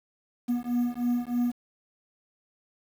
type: beating tone pair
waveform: triangle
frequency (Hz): 240.8 / 244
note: B3 / B3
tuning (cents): -44 / -21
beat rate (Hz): 3.2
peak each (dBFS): -26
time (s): 0.48-1.52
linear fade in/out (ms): 20
effects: 8-bit